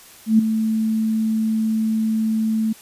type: tone with ADSR envelope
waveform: sine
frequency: 220.5 Hz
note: A3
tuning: 4 cents sharp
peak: -8 dBFS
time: 0.26-2.73 s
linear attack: 130 ms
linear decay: 6 ms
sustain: -9 dB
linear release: 9 ms
effects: white hiss -45 dBFS RMS until 2.81 s + resampled to 32000 Hz